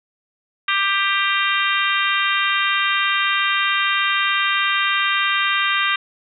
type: harmonic tone with a mistuned harmonic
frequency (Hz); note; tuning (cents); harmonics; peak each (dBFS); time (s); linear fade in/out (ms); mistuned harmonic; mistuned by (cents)
394.8; G4; +12; 3 / 4 / 5 / 6 / 7 / 8 / 9; -22 / -23 / -24 / -25 / -25 / -26 / -27; 0.68-5.96; 5; 9; +64
effects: none